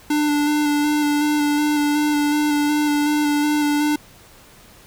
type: tone with vibrato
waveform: square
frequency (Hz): 295.7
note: D4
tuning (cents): +12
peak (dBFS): -17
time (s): 0.1-3.96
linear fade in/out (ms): 5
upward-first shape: square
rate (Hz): 2.7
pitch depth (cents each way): 15
effects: pink hiss -47 dBFS RMS until 4.86 s